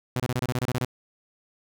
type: tone bursts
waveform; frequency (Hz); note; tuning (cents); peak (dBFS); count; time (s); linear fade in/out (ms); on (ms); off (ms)
sawtooth; 125.1; B2; +23; -20; 11; 0.16-0.848; 2; 38; 27
effects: none